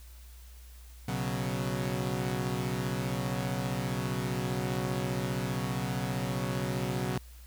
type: chord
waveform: sawtooth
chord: B suspended second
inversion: none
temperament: equal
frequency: 123.47 / 138.59 / 185 Hz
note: B2 / C#3 / F#3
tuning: 0 / 0 / 0 cents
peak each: -30 / -31 / -31 dBFS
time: 1.08-7.18 s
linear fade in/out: 5 ms
effects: added 60 Hz sine -47 dBFS peak until 7.46 s + white hiss -58 dBFS RMS until 7.46 s